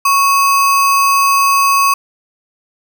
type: tone with sample-and-hold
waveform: sine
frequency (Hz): 1108.7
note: C#6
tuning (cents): 0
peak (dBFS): -8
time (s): 0.05-1.94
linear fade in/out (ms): 5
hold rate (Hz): 3675
effects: none